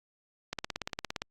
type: click train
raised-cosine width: 0.2 ms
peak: -16 dBFS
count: 13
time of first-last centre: 0.53-1.22 s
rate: 17.4 Hz
effects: Opus 48 kbps